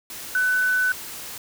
sine tone in noise, 1500 Hz, F#6, 23 cents sharp, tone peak -18 dBFS, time 0.35-0.92 s, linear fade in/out 2 ms, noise white, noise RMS -36 dBFS, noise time 0.1-1.38 s, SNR +15 dB, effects none

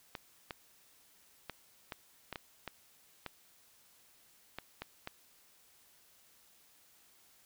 clicks, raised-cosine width 0.3 ms, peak -24 dBFS, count 11, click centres 0.152 / 0.508 / 1.497 / 1.922 / 2.327 / 2.358 / 2.677 / 3.263 / 4.586 / 4.82 / 5.074 s, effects white hiss -65 dBFS RMS until 7.45 s

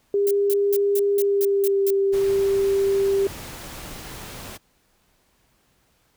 sine tone with pitch glide, 402.5 to 393.3 Hz, G4 to G4, +46 to +6 cents, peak -17 dBFS, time 0.14-3.27 s, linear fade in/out 2 ms, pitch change -40 cents, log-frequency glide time 1.15-1.88 s
violet noise bursts, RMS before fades -28 dBFS, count 8, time 0.27-1.904 s, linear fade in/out 0 ms, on 38 ms, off 190 ms
pink noise, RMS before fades -37 dBFS, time 2.12-4.58 s, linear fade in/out 20 ms
effects pink hiss -64 dBFS RMS until 6.16 s

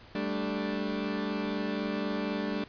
30% pulse chord, G suspended second, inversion none, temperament equal, 196 / 220 / 293.7 Hz, G3 / A3 / D4, 0 / 0 / 0 cents, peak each -32 dBFS, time 0.15-2.64 s, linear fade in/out 2 ms, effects pink hiss -53 dBFS RMS until 2.68 s + resampled to 11025 Hz

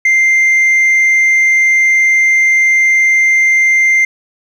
sine tone, 2093 Hz, C7, in tune, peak -4 dBFS, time 0.05-4.05 s, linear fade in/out 5 ms, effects tanh soft clip ceiling -6 dBFS + 7-bit

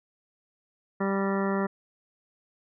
harmonic tone with a mistuned harmonic, 196 Hz, G3, in tune, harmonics 1 / 2 / 3 / 4 / 5 / 6 / 7 / 9 / 10, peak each -27 / -30 / -34 / -39 / -36 / -38 / -37 / -40 / -43 dBFS, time 1-1.67 s, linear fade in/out 10 ms, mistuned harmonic 10, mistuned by -41 cents, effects none

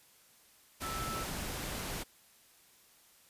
sine tone in noise, 1318.5 Hz, E6, in tune, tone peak -39 dBFS, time 0.82-1.25 s, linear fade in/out 20 ms, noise pink, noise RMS -39 dBFS, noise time 0.8-2.04 s, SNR -3 dB, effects white hiss -63 dBFS RMS until 3.29 s + resampled to 32000 Hz

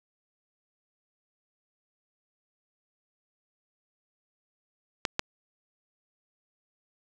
clicks, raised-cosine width 0.2 ms, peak -8 dBFS, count 2, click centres 5.052 / 5.194 s, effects none

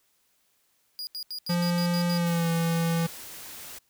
45% pulse tone bursts, 4871 Hz, D#8, 38 cents flat, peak -32 dBFS, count 8, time 0.99-2.176 s, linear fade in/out 0 ms, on 80 ms, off 78 ms
square tone with pitch glide, 174.1 to 166.72 Hz, F3 to E3, -5 to +20 cents, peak -24 dBFS, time 1.49-3.07 s, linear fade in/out 10 ms, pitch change -75 cents, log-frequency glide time 2.12-2.49 s
white noise, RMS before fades -42 dBFS, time 2.26-3.79 s, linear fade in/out 10 ms
effects white hiss -69 dBFS RMS until 3.89 s

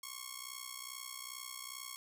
5% pulse ring-modulated tone, 1094 Hz, C#6, 23 cents flat, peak -29 dBFS, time 0.03-1.96 s, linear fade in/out 0 ms, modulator 31.2 Hz, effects none

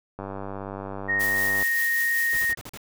click train, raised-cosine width 1 ms, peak -20 dBFS, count 142, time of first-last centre 0.19-1.626 s, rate 98.2 Hz
sine tone, 1861 Hz, A#6, 3 cents flat, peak -21 dBFS, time 1.08-2.55 s, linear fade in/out 20 ms
blue noise with tremolo, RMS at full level -31 dBFS, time 1.19-2.53 s, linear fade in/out 20 ms, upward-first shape sine, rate 5.2 Hz, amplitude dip 35%
pink noise bursts, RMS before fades -39 dBFS, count 6, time 2.33-2.774 s, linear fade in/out 0 ms, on 39 ms, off 42 ms
effects none

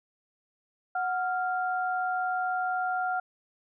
sine tone pair together, 737 / 1393.2 Hz, F#5 / F6, -7 / -5 cents, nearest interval major seventh, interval 1102 cents, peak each -28 / -31 dBFS, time 0.95-3.2 s, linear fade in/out 5 ms, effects none

